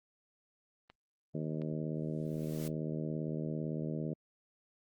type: clicks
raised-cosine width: 0.3 ms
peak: -37 dBFS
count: 2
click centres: 0.9 / 1.618 s
type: harmonic tone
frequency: 77.78 Hz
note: D#2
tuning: in tune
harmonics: 2 / 3 / 4 / 5 / 6 / 7 / 8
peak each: -37 / -41 / -43 / -45 / -47 / -48 / -49 dBFS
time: 1.34-4.14 s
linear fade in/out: 10 ms
type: noise with exponential growth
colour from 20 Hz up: white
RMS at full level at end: -47 dBFS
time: 1.94-2.68 s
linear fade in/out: 2 ms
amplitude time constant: 160 ms
effects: Opus 32 kbps